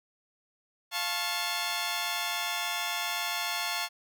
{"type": "chord", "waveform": "10% pulse", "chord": "F augmented", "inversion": "none", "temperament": "just", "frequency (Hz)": [698.5, 873.1, 1091.3], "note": ["F5", "A5", "C#6"], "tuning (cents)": [0, -14, -27], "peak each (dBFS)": -26, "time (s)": [0.91, 3.89], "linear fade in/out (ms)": 50, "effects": []}